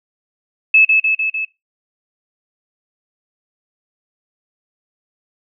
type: tone with echo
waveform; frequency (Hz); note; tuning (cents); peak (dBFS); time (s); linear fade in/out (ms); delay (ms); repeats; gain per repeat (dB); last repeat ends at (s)
sine; 2604; E7; -22; -6; 0.74-0.85; 5; 150; 4; -3; 1.45
effects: noise-tail reverb RT60 0.2 s tail -19 dB re dry